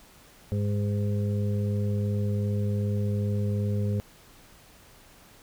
harmonic tone, 102.6 Hz, G#2, 21 cents flat, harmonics 1 / 2 / 4 / 5, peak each -25 / -31 / -37 / -39 dBFS, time 0.52-4 s, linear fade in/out 0 ms, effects pink hiss -54 dBFS RMS until 5.42 s

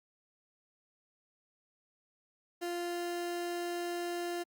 30% pulse tone, 348.2 Hz, F4, 5 cents flat, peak -32 dBFS, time 2.61-4.44 s, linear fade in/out 20 ms, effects Opus 48 kbps

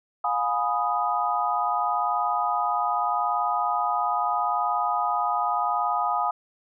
sine chord, F half-diminished seventh, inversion none, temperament equal with one note detuned, 709.8 / 830.6 / 987.8 / 1244.5 Hz, F5 / Ab5 / Cb6 / Eb6, +28 / 0 / 0 / 0 cents, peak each -28 / -27 / -30 / -26 dBFS, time 0.24-6.31 s, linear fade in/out 5 ms, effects none

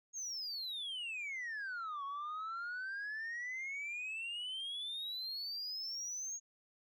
sine exponential two-way sweep, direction down then up, 6645 to 1100 to 6645 Hz, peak -37 dBFS, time 0.13-6.4 s, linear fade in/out 50 ms, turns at 2.04 s, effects tanh soft clip ceiling -38 dBFS

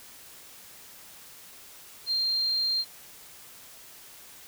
sine tone, 4186 Hz, C8, in tune, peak -24 dBFS, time 2.06-2.85 s, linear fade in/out 50 ms, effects white hiss -49 dBFS RMS until 4.47 s

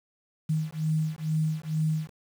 sine beating tone pair, 155.56 / 157.76 Hz, D#3 / D#3, 0 / +24 cents, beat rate 2.2 Hz, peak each -28 dBFS, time 0.49-2.1 s, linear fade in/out 10 ms, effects 8-bit

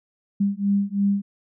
sine beating tone pair, 198.6 / 201.6 Hz, G3 / G3, +23 / +49 cents, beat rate 3 Hz, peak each -22 dBFS, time 0.4-1.22 s, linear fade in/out 10 ms, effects none

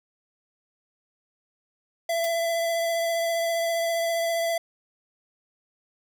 square tone with vibrato, 670 Hz, E5, 28 cents sharp, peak -24 dBFS, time 2.09-4.58 s, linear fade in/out 5 ms, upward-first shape triangle, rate 15 Hz, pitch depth 17 cents each way
blue noise with exponential decay, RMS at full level -30 dBFS, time 2.24-2.32 s, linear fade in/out 0 ms, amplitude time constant 16 ms
effects none

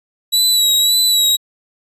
sawtooth tone with vibrato, 3910 Hz, B7, 18 cents flat, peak -8 dBFS, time 0.32-1.37 s, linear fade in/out 20 ms, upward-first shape sine, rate 1.8 Hz, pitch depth 42 cents each way, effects resampled to 32000 Hz

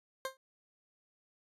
20% pulse tone with exponential decay, 528 Hz, C5, 16 cents sharp, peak -27 dBFS, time 0.25-0.37 s, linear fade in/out 1 ms, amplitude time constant 26 ms, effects resampled to 32000 Hz

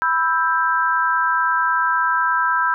sine chord, E minor, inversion second, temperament just, 988.9 / 1318.5 / 1582.2 Hz, B5 / E6 / G6, +2 / 0 / +16 cents, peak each -20 dBFS, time 0.02-2.74 s, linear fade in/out 0 ms, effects none

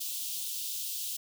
white high-pass noise, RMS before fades -36 dBFS, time 0-1.17 s, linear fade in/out 10 ms, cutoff 2900 Hz, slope 48 dB/octave, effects none

